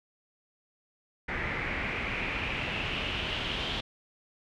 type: noise with low-pass filter sweep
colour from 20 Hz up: pink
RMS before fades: -33 dBFS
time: 1.28-3.81 s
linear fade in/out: 10 ms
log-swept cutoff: 2000 to 3300 Hz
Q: 4.5
effects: none